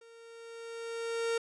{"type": "tone with level ramp", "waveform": "45% pulse", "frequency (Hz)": 460.7, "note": "A#4", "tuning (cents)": -20, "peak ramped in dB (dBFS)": [-54, -28], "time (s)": [0.01, 1.38], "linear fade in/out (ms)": 5, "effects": ["resampled to 22050 Hz"]}